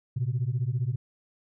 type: beating tone pair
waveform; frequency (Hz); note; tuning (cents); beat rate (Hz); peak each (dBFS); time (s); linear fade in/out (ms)
sine; 116.54 / 131.54; A#2 / C3; 0 / +10; 15; -27; 0.16-0.96; 10
effects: tanh soft clip ceiling -20 dBFS